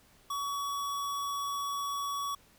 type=tone; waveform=square; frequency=1129 Hz; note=C#6; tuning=31 cents sharp; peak=-33 dBFS; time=0.3-2.35 s; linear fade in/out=5 ms; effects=pink hiss -62 dBFS RMS until 2.58 s